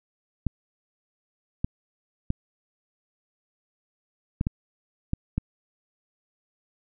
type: clicks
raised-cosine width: 5 ms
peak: -12 dBFS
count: 7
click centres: 0.467 / 1.645 / 2.304 / 4.411 / 4.469 / 5.134 / 5.38 s
effects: none